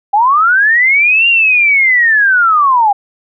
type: linear two-way sweep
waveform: sine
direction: up then down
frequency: 784 to 2802 to 784 Hz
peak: -6 dBFS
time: 0.13-2.93 s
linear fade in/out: 10 ms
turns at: 1.28 s
effects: none